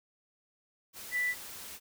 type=tone in noise; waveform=sine; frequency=1977 Hz; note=B6; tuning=1 cent sharp; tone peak=-28 dBFS; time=1.11-1.35 s; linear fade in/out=50 ms; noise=white; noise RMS=-45 dBFS; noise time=0.93-1.8 s; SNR=+14 dB; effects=none